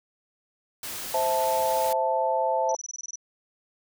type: noise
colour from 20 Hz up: white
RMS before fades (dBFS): -35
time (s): 0.83-1.93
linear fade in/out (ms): 2
type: chord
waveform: sine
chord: A minor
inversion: first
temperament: equal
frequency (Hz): 523.3 / 659.3 / 880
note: C5 / E5 / A5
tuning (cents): 0 / 0 / 0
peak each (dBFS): -27 / -27 / -25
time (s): 1.14-2.75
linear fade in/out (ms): 2
type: tone bursts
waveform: sine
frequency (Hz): 5920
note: F#8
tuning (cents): 0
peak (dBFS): -33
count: 10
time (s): 2.69-3.157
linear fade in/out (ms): 2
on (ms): 26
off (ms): 23
effects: none